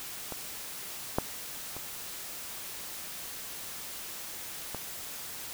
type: clicks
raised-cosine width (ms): 1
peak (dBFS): -23 / -11 / -26 / -22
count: 4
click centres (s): 0.323 / 1.185 / 1.766 / 4.747
effects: white hiss -41 dBFS RMS until 5.53 s